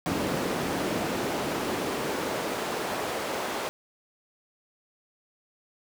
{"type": "noise with high-pass filter sweep", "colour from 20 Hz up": "brown", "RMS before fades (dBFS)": -30, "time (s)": [0.06, 3.69], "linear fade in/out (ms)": 0, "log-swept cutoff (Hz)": [240, 550], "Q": 0.87, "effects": []}